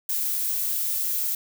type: noise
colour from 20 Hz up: violet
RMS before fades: -26 dBFS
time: 0.09-1.35 s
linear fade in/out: 2 ms
effects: none